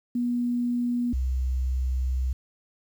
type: tone pair in turn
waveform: sine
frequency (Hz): 242.1 / 64.12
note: B3 / C2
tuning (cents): -34 / -34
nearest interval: octave + major seventh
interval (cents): 2300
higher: first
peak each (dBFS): -23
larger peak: neither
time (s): 0.15-1.13 / 1.13-2.33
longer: second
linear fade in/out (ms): 5
effects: 9-bit